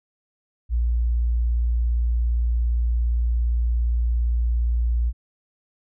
sine tone, 58.7 Hz, A#1, 13 cents sharp, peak -18 dBFS, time 0.69-5.13 s, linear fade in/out 50 ms, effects none

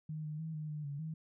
sine tone with pitch steps, 155.1 / 152.3 / 160.3 / 153.4 / 150.8 / 142.4 / 158.6 Hz, D#3 / D#3 / E3 / D#3 / D3 / C#3 / D#3, -5 / -37 / -48 / -24 / +46 / +47 / +33 cents, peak -38 dBFS, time 0.09-1.14 s, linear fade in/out 5 ms, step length 150 ms, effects none

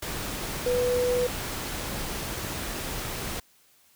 sine tone in noise, 493.9 Hz, B4, in tune, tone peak -22 dBFS, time 0.66-1.27 s, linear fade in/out 5 ms, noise pink, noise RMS -33 dBFS, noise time 0.02-3.4 s, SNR +8 dB, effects white hiss -61 dBFS RMS until 3.95 s

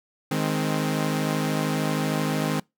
sawtooth chord, Ab major, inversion second, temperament equal with one note detuned, 155.56 / 208.6 / 261.6 Hz, Eb3 / Ab3 / C4, 0 / +8 / 0 cents, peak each -22 / -25 / -24 dBFS, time 0.31-2.6 s, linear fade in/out 5 ms, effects noise-tail reverb RT60 0.2 s tail -25 dB re dry

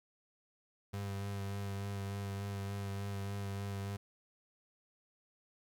35% pulse tone with vibrato, 99.4 Hz, G2, 25 cents sharp, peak -36 dBFS, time 0.93-3.97 s, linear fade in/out 10 ms, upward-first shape sine, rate 3.4 Hz, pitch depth 18 cents each way, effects 13-bit

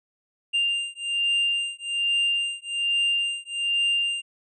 triangle beating tone pair, 2794 / 2795.2 Hz, F7 / F7, 0 / +1 cents, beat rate 1.2 Hz, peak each -24 dBFS, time 0.53-4.22 s, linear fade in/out 20 ms, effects resampled to 24000 Hz

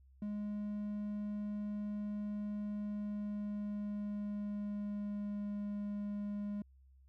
triangle tone with pitch glide, 207.7 to 205.2 Hz, G#3 to G#3, 0 to -21 cents, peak -35 dBFS, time 0.22-6.62 s, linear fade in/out 2 ms, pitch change -21 cents, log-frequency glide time 2.68-5.49 s, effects added 66 Hz sine -60 dBFS peak until 7.08 s

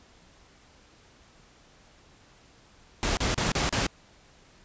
pink noise bursts, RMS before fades -26 dBFS, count 5, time 3.03-3.866 s, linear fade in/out 0 ms, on 140 ms, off 34 ms, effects pink hiss -57 dBFS RMS until 4.64 s + resampled to 16000 Hz

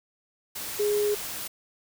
sine tone in noise, 415.3 Hz, G#4, in tune, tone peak -22 dBFS, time 0.79-1.15 s, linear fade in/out 10 ms, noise white, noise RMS -35 dBFS, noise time 0.55-1.48 s, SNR +10 dB, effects none

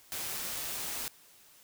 white noise with amplitude modulation, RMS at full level -36 dBFS, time 0.12-1.08 s, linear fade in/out 0 ms, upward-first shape sine, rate 158 Hz, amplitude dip 25%, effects white hiss -59 dBFS RMS until 1.63 s

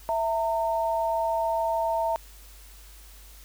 sine tone pair together, 659.3 / 912.4 Hz, E5 / A#5, 0 / -37 cents, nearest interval tritone, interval 563 cents, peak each -26 dBFS, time 0.09-2.16 s, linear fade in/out 0 ms, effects added 50 Hz sine -47 dBFS peak until 3.44 s + white hiss -52 dBFS RMS until 3.44 s

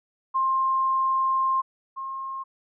sine tone pair in turn, 1058 / 1070.3 Hz, C6 / C6, +19 / +39 cents, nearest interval unison, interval 20 cents, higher second, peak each -20 / -30 dBFS, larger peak first, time 0.34-1.62 / 1.96-2.44 s, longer first, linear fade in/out 20 ms, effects none

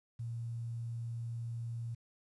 sine tone with quantisation, 116.54 Hz, A#2, in tune, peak -37 dBFS, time 0.19-1.95 s, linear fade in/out 10 ms, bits 11, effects resampled to 22050 Hz

